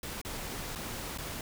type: noise with dropouts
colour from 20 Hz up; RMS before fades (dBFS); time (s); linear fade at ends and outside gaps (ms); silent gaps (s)
pink; -39; 0.03-1.41; 2; 0.215-0.249 / 0.752-0.757 / 1.176-1.184
effects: none